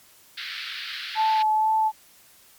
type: band-pass noise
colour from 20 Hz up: white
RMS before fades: -34 dBFS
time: 0.37-1.43 s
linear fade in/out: 10 ms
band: 1400 to 4500 Hz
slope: 48 dB/octave
type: tone with vibrato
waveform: sine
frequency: 870 Hz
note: A5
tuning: 20 cents flat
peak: -18 dBFS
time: 1.15-1.92 s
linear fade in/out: 50 ms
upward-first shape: sine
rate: 2.1 Hz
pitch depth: 15 cents each way
effects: white hiss -54 dBFS RMS until 2.58 s + MP3 96 kbps